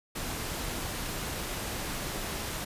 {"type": "noise", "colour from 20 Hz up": "pink", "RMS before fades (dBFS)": -35, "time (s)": [0.15, 2.65], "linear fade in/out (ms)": 10, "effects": ["resampled to 32000 Hz"]}